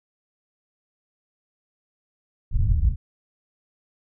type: low-pass noise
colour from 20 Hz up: pink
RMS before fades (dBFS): -19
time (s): 2.51-2.96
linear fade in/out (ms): 50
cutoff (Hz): 110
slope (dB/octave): 24
effects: none